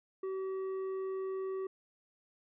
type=tone with tanh clipping; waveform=triangle; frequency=381.5 Hz; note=G4; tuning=47 cents flat; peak=-36 dBFS; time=0.23-1.67 s; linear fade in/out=5 ms; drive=11 dB; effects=none